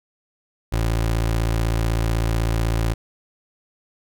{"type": "tone", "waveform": "25% pulse", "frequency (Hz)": 56, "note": "A1", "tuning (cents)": 31, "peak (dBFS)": -15, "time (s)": [0.72, 2.94], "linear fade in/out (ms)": 10, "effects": []}